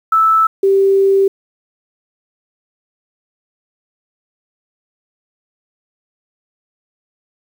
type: tone pair in turn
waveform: sine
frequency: 1314 / 390.7 Hz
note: E6 / G4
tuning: -6 / -6 cents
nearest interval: octave + major sixth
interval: 2100 cents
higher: first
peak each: -8 / -8 dBFS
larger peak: neither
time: 0.12-0.47 / 0.63-1.28 s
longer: second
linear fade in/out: 5 ms
effects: 7-bit